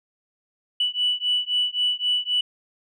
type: beating tone pair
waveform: sine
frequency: 2960 / 2963.8 Hz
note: F#7 / F#7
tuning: 0 / +2 cents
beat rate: 3.8 Hz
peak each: -23 dBFS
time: 0.8-2.41 s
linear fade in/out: 5 ms
effects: tanh soft clip ceiling -13 dBFS